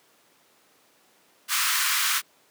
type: high-pass noise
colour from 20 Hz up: pink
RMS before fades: -24 dBFS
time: 1.48-2.22 s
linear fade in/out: 50 ms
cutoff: 1100 Hz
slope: 48 dB/octave
effects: pink hiss -60 dBFS RMS until 2.5 s + high-pass 300 Hz 12 dB/octave